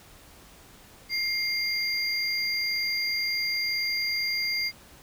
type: tone pair together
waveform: triangle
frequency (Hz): 2115 / 4773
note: C7 / D8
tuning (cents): +18 / +27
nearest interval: octave + major second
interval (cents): 1409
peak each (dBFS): -27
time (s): 1.09-4.72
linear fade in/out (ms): 50
effects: pink hiss -52 dBFS RMS until 5.02 s